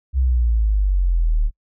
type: exponential sweep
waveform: sine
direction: down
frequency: 67 to 36.51 Hz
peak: -14 dBFS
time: 0.13-1.51 s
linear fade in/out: 50 ms
effects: noise-tail reverb RT60 0.1 s tail -26 dB re dry